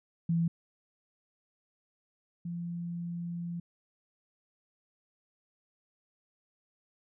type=tone pair in turn; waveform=sine; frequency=167.4 / 171.81 Hz; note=E3 / F3; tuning=+27 / -28 cents; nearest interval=unison; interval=45 cents; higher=second; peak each=-25 / -34 dBFS; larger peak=first; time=0.29-0.48 / 2.45-3.6 s; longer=second; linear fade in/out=5 ms; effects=none